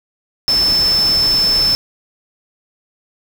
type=tone in noise; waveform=sine; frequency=5274 Hz; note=E8; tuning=in tune; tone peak=-11 dBFS; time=0.48-1.75 s; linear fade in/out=0 ms; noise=pink; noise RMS=-25 dBFS; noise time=0.48-1.75 s; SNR=+11 dB; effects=none